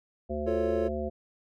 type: harmonic tone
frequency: 74.6 Hz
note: D2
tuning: 28 cents sharp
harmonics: 1 / 3 / 5 / 7 / 9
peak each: -36 / -36 / -36 / -36 / -36 dBFS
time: 0.29-1.1 s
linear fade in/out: 20 ms
type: chord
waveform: triangle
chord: F augmented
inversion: none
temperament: equal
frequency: 349.2 / 440 / 554.4 Hz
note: F4 / A4 / C#5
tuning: 0 / 0 / 0 cents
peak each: -29 dBFS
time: 0.46-0.89 s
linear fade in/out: 20 ms
effects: none